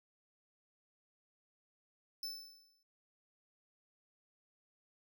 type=tone with exponential decay; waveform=45% pulse; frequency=5274 Hz; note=E8; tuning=in tune; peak=-38 dBFS; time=2.23-2.83 s; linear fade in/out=2 ms; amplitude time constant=130 ms; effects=noise-tail reverb RT60 0.4 s tail -25 dB re dry